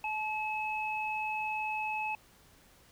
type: tone pair together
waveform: sine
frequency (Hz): 861 / 2580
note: A5 / E7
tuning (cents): -38 / -38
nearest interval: octave + perfect fifth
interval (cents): 1900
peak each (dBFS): -34 / -35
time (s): 0.04-2.15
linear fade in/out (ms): 2
effects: pink hiss -61 dBFS RMS until 2.91 s